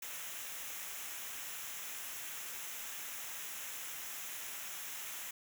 white noise with comb filter, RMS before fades -44 dBFS, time 0.02-5.31 s, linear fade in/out 5 ms, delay 0.22 ms, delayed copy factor -0.6, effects none

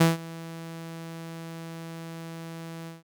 sawtooth tone with ADSR envelope, 164.81 Hz, E3, in tune, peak -11 dBFS, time 0-3.03 s, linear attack 10 ms, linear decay 160 ms, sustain -22 dB, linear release 160 ms, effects none

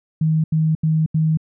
sine tone bursts, 157.9 Hz, D#3, 26 cents sharp, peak -14 dBFS, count 4, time 0.21-1.373 s, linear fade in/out 5 ms, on 230 ms, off 81 ms, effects none

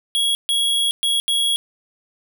square tone bursts at uneven times, 3322 Hz, G#7, in tune, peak -17 dBFS, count 4, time 0.15-0.35 / 0.49-0.91 / 1.03-1.2 / 1.28-1.56 s, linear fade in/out 0 ms, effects none

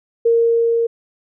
sine tone with level ramp, 463.2 Hz, A#4, 11 cents flat, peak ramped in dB -10 to -14 dBFS, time 0.25-0.87 s, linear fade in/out 10 ms, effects none

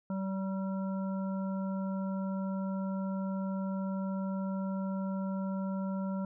harmonic tone with a mistuned harmonic, 191.9 Hz, G3, 37 cents flat, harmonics 1 / 3 / 5 / 7, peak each -32 / -42 / -46 / -49 dBFS, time 0.1-6.25 s, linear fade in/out 2 ms, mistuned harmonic 7, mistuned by +21 cents, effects none

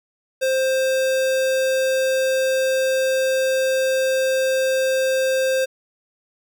square tone, 525 Hz, C5, 6 cents sharp, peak -18 dBFS, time 0.41-5.66 s, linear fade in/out 20 ms, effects none

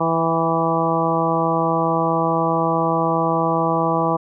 harmonic tone with a mistuned harmonic, 164.7 Hz, E3, 1 cent flat, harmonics 1 / 2 / 3 / 4 / 5 / 6 / 7, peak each -24 / -24 / -24 / -24 / -24 / -24 / -24 dBFS, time 0-4.17 s, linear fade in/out 10 ms, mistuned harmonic 5, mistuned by -16 cents, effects none

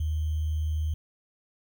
sine tone with sample-and-hold, 77.78 Hz, D#2, in tune, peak -25 dBFS, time 0-0.94 s, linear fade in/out 5 ms, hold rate 3150 Hz, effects none

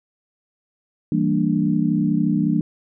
sine chord, E half-diminished seventh, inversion none, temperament equal with one note detuned, 164.81 / 196 / 230 / 293.7 Hz, E3 / G3 / Bb3 / D4, 0 / 0 / -23 / 0 cents, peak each -22 dBFS, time 1.12-2.61 s, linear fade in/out 2 ms, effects none

